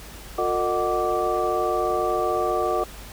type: tone cluster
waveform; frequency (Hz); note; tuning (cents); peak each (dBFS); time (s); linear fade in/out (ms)
sine; 358.4 / 452.3 / 614 / 741 / 1166; F4 / A4 / D#5 / F#5 / D6; +45 / +48 / -23 / +2 / -13; -27; 0.38-2.84; 5
effects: added 50 Hz sine -42 dBFS peak until 3.12 s + pink hiss -42 dBFS RMS until 3.12 s